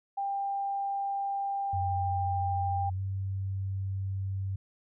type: tone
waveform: sine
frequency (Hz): 794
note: G5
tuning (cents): +22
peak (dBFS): -29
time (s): 0.17-2.9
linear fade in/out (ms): 10
type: tone with pitch glide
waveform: sine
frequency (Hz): 92.5 to 96.65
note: F#2 to G2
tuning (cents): 0 to -24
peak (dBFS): -30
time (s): 1.73-4.56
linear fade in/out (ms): 5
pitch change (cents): +76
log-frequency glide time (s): 2.93-3
effects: none